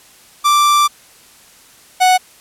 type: tone pair in turn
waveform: 45% pulse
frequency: 1174.7 / 739.1 Hz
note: D6 / F#5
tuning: 0 / -2 cents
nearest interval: minor sixth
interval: 802 cents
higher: first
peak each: -9 / -8 dBFS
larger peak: second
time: 0.44-0.88 / 2-2.18 s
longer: first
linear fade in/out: 20 ms
effects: white hiss -45 dBFS RMS until 2.4 s + low-pass 12000 Hz 12 dB/octave